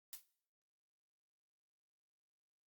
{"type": "noise with exponential decay", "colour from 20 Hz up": "blue", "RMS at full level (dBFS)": -43, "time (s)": [0.13, 0.25], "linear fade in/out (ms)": 0, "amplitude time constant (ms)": 26, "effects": ["noise-tail reverb RT60 0.6 s tail -19 dB re dry", "Opus 48 kbps"]}